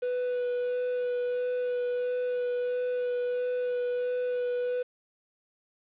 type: tone with vibrato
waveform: triangle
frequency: 493.9 Hz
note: B4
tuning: in tune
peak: -25 dBFS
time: 0.02-4.83 s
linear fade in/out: 10 ms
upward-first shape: sine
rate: 1.5 Hz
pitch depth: 12 cents each way
effects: resampled to 8000 Hz + 9-bit